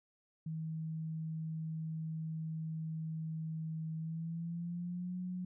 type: tone with pitch glide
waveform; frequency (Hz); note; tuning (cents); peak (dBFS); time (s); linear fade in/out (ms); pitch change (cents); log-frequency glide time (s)
sine; 159.6 to 181.23; D#3 to F#3; +44 to -36; -37; 0.46-5.45; 5; +220; 3.97-5.17
effects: none